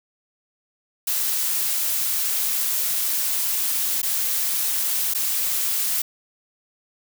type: noise with dropouts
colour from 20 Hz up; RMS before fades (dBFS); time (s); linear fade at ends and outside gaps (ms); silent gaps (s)
blue; -23; 1.07-6.02; 5; 4.018-4.029 / 5.138-5.147
effects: none